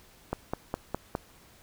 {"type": "click train", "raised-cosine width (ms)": 1, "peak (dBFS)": -15, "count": 5, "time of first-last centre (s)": [0.33, 1.151], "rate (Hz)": 4.87, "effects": ["pink hiss -57 dBFS RMS until 1.62 s"]}